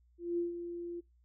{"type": "tone with ADSR envelope", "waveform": "sine", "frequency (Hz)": 345.2, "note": "F4", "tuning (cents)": -20, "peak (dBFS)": -29, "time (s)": [0.18, 1.01], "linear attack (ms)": 200, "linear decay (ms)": 140, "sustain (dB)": -9, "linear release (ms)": 18, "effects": ["noise-tail reverb RT60 0.2 s tail -24 dB re dry", "added 60 Hz sine -64 dBFS peak until 1.24 s"]}